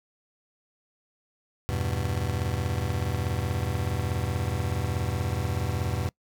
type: chord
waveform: 40% pulse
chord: E minor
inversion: none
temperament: just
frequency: 82.41 / 98.89 / 123.61 Hz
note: E2 / G2 / B2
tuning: 0 / +16 / +2 cents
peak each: -30 dBFS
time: 1.69-6.09 s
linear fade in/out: 0 ms
effects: noise-tail reverb RT60 0.1 s tail -24 dB re dry